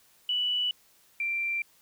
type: tone pair in turn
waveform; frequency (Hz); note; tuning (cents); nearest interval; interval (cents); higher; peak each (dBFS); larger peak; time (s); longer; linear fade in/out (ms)
sine; 2960 / 2358; F#7 / D7; 0 / +6; major third; 394; first; -25 / -27; first; 0.29-0.71 / 1.2-1.62; neither; 2
effects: white hiss -62 dBFS RMS until 1.81 s